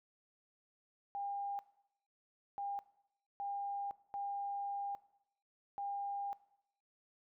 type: tone bursts at uneven times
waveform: sine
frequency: 803 Hz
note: G5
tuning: 41 cents sharp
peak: -38 dBFS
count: 5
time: 1.15-1.59 / 2.58-2.79 / 3.4-3.91 / 4.14-4.95 / 5.78-6.33 s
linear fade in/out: 0 ms
effects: noise-tail reverb RT60 0.8 s tail -18 dB re dry